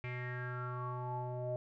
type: tone with low-pass filter sweep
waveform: square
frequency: 124.3 Hz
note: B2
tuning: 12 cents sharp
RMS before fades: -40 dBFS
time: 0.04-1.56 s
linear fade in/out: 0 ms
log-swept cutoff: 2300 to 610 Hz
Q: 8.3
effects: none